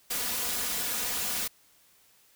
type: noise with comb filter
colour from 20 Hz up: white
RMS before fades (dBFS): -31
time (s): 0.1-1.48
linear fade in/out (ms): 10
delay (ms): 4.1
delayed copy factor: +0.6
effects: white hiss -62 dBFS RMS until 2.35 s